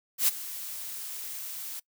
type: noise with ADSR envelope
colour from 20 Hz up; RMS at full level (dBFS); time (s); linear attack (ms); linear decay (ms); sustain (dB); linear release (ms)
blue; -21; 0.18-1.8; 99; 20; -17; 9
effects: noise-tail reverb RT60 0.1 s tail -23 dB re dry